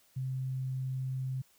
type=tone; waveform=sine; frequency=130.81 Hz; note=C3; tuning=in tune; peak=-32 dBFS; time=0.16-1.42 s; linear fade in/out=10 ms; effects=white hiss -66 dBFS RMS until 1.58 s